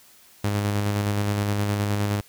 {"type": "tone with tremolo", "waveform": "sawtooth", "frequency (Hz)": 102.6, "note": "G#2", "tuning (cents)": -21, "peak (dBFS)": -17, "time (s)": [0.44, 2.21], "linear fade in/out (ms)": 5, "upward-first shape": "square", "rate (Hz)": 9.6, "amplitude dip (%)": 25, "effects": ["white hiss -53 dBFS RMS until 2.28 s"]}